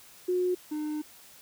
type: tone pair in turn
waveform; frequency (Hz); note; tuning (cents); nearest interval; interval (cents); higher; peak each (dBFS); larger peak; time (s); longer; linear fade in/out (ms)
sine / triangle; 362.1 / 303.3; F#4 / D#4; -37 / -44; minor third; 307; first; -24 / -28; first; 0.28-0.55 / 0.71-1.02; second; 10
effects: white hiss -53 dBFS RMS until 1.41 s